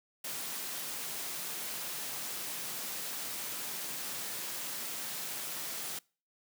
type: high-pass noise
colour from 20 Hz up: white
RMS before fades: -39 dBFS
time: 0.24-5.99 s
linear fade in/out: 5 ms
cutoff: 120 Hz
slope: 96 dB/octave
effects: noise-tail reverb RT60 0.4 s tail -26 dB re dry